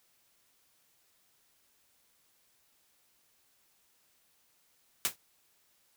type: noise with exponential decay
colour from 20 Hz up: white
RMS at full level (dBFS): -25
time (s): 5.05-5.16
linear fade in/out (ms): 0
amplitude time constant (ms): 23
effects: white hiss -70 dBFS RMS until 5.96 s